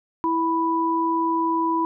sine tone pair together, 329 / 987.8 Hz, E4 / B5, -3 / 0 cents, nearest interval octave + perfect fifth, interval 1903 cents, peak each -23 / -21 dBFS, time 0.24-1.85 s, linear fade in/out 0 ms, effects none

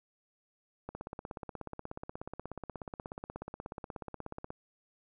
click train, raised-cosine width 1 ms, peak -26 dBFS, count 61, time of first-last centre 0.89-4.504 s, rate 16.6 Hz, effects none

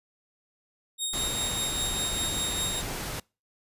20% pulse tone with tremolo, 3729 Hz, A#7, in tune, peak -21 dBFS, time 0.98-2.83 s, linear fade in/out 50 ms, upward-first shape sine, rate 5 Hz, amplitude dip 35%
pink noise, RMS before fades -34 dBFS, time 1.13-3.2 s, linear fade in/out 5 ms
effects noise-tail reverb RT60 0.3 s tail -26 dB re dry + resampled to 32000 Hz

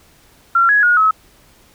sine tone with pitch steps, 1369 / 1673 / 1441 / 1287 Hz, F6 / G#6 / F#6 / E6, -35 / +12 / -46 / -42 cents, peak -9 dBFS, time 0.55-1.11 s, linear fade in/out 5 ms, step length 140 ms, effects pink hiss -50 dBFS RMS until 1.74 s

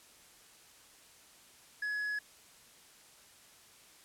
sine tone with hard clipping, 1688 Hz, G#6, 28 cents sharp, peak -34 dBFS, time 1.82-2.19 s, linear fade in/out 5 ms, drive 3 dB, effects white hiss -59 dBFS RMS until 4.04 s + low-pass 11000 Hz 12 dB/octave

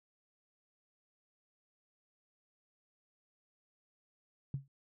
sine tone with exponential decay, 137.2 Hz, C#3, 17 cents flat, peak -30 dBFS, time 4.54-4.68 s, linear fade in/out 2 ms, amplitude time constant 29 ms, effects none

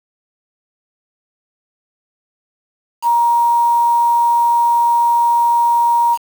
sine tone with quantisation, 943 Hz, A#5, 20 cents sharp, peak -10 dBFS, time 3.02-6.18 s, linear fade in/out 50 ms, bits 5, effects none

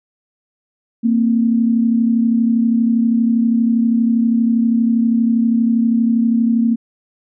sine tone pair together, 229.1 / 261.6 Hz, A#3 / C4, -30 / 0 cents, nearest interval major second, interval 230 cents, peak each -12 / -20 dBFS, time 1.03-6.76 s, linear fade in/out 20 ms, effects none

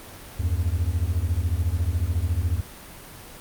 triangle beating tone pair, 78 / 92 Hz, D#2 / F#2, +5 / -9 cents, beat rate 14 Hz, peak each -22 dBFS, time 0.39-2.61 s, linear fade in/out 10 ms, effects pink hiss -42 dBFS RMS until 3.4 s + Opus 32 kbps

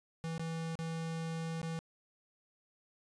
square tone with dropouts, 163.6 Hz, E3, 13 cents flat, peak -37 dBFS, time 0.24-1.79 s, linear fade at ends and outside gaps 0 ms, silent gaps 0.38-0.395 / 0.754-0.79 / 1.616-1.63 s, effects resampled to 22050 Hz

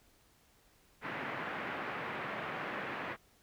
white band-pass noise, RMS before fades -40 dBFS, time 1.01-3.17 s, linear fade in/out 50 ms, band 120 to 2100 Hz, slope 24 dB/octave, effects pink hiss -67 dBFS RMS until 3.42 s

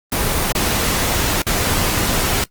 pink noise with dropouts, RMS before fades -18 dBFS, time 0.12-2.44 s, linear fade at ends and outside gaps 2 ms, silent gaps 0.522-0.551 / 1.42-1.467 s, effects noise-tail reverb RT60 0.1 s tail -20 dB re dry + Opus 24 kbps

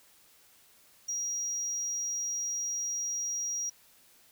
triangle tone, 5720 Hz, F8, 41 cents sharp, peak -29 dBFS, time 1.08-3.7 s, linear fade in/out 10 ms, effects tanh soft clip ceiling -25 dBFS + white hiss -61 dBFS RMS until 4.31 s

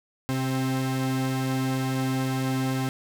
45% pulse tone pair together, 130.81 / 263.7 Hz, C3 / C4, 0 / +14 cents, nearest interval octave, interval 1214 cents, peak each -27 dBFS, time 0.29-2.89 s, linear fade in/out 0 ms, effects none

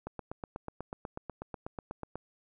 click train, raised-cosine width 1 ms, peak -24 dBFS, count 18, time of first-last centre 0.07-2.156 s, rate 8.15 Hz, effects none

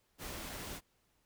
pink noise, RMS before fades -44 dBFS, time 0.18-0.81 s, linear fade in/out 50 ms, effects pink hiss -75 dBFS RMS until 1.25 s

